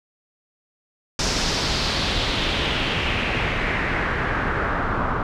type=noise with low-pass filter sweep; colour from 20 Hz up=pink; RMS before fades=-23 dBFS; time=1.19-5.23 s; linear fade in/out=2 ms; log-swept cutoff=5700 to 1200 Hz; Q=2.6; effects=none